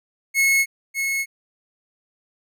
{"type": "tone with echo", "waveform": "45% pulse", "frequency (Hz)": 2182, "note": "C#7", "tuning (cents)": -28, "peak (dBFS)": -15, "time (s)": [0.34, 0.66], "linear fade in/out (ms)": 50, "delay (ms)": 600, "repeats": 1, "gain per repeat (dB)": -6, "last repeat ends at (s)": 1.26, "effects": []}